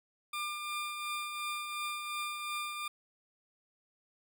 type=tone with tremolo; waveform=20% pulse; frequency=1198 Hz; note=D6; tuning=34 cents sharp; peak=-29 dBFS; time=0.33-2.88 s; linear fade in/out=5 ms; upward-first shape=triangle; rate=2.8 Hz; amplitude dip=45%; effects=none